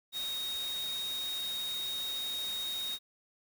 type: tone in noise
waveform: sine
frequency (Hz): 3741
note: A#7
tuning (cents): +5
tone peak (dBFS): -34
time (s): 0.12-2.99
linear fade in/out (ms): 50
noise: white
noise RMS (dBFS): -44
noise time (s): 0.12-2.99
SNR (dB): +7
effects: none